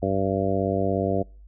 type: harmonic tone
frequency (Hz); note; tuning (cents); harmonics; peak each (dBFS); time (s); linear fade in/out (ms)
97; G2; -18; 1 / 2 / 3 / 4 / 5 / 6 / 7; -29 / -29 / -29 / -29 / -29 / -29 / -29; 0.02-1.23; 10
effects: noise-tail reverb RT60 0.4 s tail -26 dB re dry + added 50 Hz sine -44 dBFS peak until 1.47 s